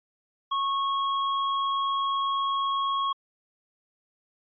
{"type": "tone", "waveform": "square", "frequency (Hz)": 1098, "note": "C#6", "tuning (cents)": -17, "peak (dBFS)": -25, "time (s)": [0.51, 3.13], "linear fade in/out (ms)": 10, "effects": ["resampled to 11025 Hz"]}